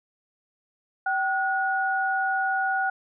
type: tone pair together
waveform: sine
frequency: 769.7 / 1453 Hz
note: G5 / F#6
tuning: -32 / -32 cents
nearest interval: major seventh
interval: 1100 cents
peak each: -25 / -25 dBFS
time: 1.06-2.9 s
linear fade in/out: 5 ms
effects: none